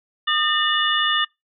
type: tone cluster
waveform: sine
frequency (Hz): 1222 / 1808 / 2911 / 3528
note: D#6 / A6 / F#7 / A7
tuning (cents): -32 / +47 / -29 / +4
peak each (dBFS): -23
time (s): 0.27-1.25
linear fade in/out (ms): 10
effects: noise-tail reverb RT60 0.2 s tail -26 dB re dry